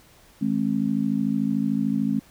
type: harmonic tone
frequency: 53.5 Hz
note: A1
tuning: 48 cents flat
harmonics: 3 / 4 / 5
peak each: -30 / -23 / -25 dBFS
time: 0.41-2.2 s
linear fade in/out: 10 ms
effects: pink hiss -54 dBFS RMS until 2.3 s